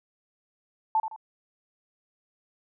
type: tone with echo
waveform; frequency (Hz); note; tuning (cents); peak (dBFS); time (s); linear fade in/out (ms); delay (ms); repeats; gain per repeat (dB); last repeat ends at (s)
sine; 880; A5; 0; -20; 0.95-1; 2; 81; 2; -9; 1.162
effects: none

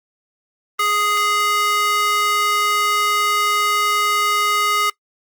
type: tone with high-pass filter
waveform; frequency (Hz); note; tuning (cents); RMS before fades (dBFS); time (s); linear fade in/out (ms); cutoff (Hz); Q
square; 415.3; G#4; 0; -18; 0.79-4.9; 5; 1300; 1.8
effects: noise-tail reverb RT60 0.1 s tail -21 dB re dry + Opus 32 kbps

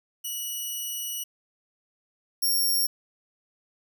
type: tone pair in turn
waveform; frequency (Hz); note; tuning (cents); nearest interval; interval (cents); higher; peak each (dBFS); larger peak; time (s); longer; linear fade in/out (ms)
5% pulse; 2930 / 5531; F#7 / F8; -18 / -18; major seventh; 1100; second; -22 / -16; second; 0.24-1.24 / 2.42-2.87; first; 10
effects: none

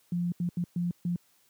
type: tone bursts at uneven times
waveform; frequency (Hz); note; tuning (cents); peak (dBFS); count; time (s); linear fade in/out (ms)
sine; 174.5; F3; -1; -26; 5; 0.12-0.32 / 0.4-0.49 / 0.57-0.64 / 0.76-0.91 / 1.05-1.16; 2
effects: white hiss -66 dBFS RMS until 1.49 s + high-pass 100 Hz 12 dB/octave

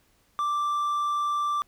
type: tone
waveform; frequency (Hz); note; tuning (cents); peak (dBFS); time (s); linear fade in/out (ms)
triangle; 1174.7; D6; 0; -22; 0.39-1.62; 0
effects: pink hiss -65 dBFS RMS until 1.67 s

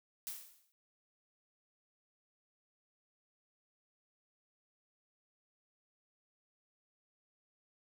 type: noise with exponential decay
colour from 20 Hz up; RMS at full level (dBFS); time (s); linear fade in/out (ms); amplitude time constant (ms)
blue; -40; 0.27-0.72; 0; 96
effects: none

